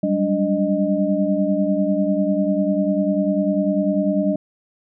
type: tone cluster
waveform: sine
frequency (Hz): 191.1 / 201.2 / 291.4 / 616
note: G3 / G3 / D4 / D#5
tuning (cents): -44 / +45 / -13 / -17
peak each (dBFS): -22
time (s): 0.03-4.36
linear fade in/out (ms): 5
effects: none